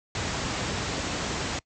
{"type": "low-pass noise", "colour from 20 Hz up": "pink", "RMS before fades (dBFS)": -30, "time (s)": [0.15, 1.59], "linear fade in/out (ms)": 2, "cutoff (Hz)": 7800, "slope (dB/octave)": 96, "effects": ["noise-tail reverb RT60 0.1 s tail -23 dB re dry", "high-pass 60 Hz 12 dB/octave"]}